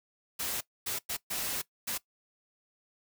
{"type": "noise bursts at uneven times", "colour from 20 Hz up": "white", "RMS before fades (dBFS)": -34, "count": 5, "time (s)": [[0.39, 0.61], [0.86, 0.99], [1.09, 1.17], [1.3, 1.62], [1.87, 1.98]], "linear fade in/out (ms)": 10, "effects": ["noise-tail reverb RT60 0.1 s tail -19 dB re dry"]}